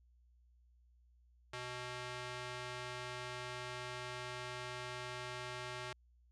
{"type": "tone with band-pass filter", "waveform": "square", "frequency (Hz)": 124.3, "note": "B2", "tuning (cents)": 12, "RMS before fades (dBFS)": -45, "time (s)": [1.53, 5.93], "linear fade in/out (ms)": 5, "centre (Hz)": 2300, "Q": 0.55, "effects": ["added 60 Hz sine -65 dBFS peak until 6.31 s", "resampled to 24000 Hz"]}